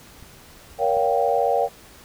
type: clicks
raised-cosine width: 5 ms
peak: -32 dBFS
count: 2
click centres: 0.226 / 0.969 s
type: chord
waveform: sine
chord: G half-diminished seventh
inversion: first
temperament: just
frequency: 470.4 / 564.5 / 705.6 / 784 Hz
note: Bb4 / Db5 / F5 / G5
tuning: +16 / +31 / +18 / 0 cents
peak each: -23 dBFS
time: 0.78-1.69 s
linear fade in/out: 50 ms
effects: pink hiss -47 dBFS RMS until 2.04 s